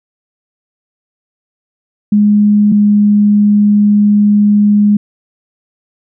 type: tone pair in turn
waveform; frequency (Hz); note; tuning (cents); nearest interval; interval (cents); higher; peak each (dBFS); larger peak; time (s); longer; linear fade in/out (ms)
sine; 207.7 / 206.9; G#3 / G#3; 0 / -6; unison; 6; first; -5 / -5; neither; 2.12-2.72 / 2.72-4.97; second; 5
effects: none